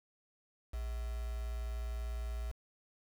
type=tone with quantisation; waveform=sine; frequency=58.27 Hz; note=A#1; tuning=in tune; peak=-36 dBFS; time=0.73-2.52 s; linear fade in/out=10 ms; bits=8; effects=none